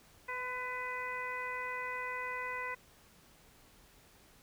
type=harmonic tone with a mistuned harmonic; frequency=499.6 Hz; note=B4; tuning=20 cents sharp; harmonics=1 / 2 / 3 / 4 / 5; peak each=-46 / -41 / -45 / -40 / -47 dBFS; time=0.28-2.75 s; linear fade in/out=10 ms; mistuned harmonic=2; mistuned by=+20 cents; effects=pink hiss -62 dBFS RMS until 4.42 s